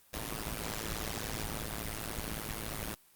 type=noise with amplitude modulation; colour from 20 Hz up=pink; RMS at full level=-34 dBFS; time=0.13-2.95 s; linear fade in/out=10 ms; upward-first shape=sine; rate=109 Hz; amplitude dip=95%; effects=white hiss -63 dBFS RMS until 3.15 s + Opus 32 kbps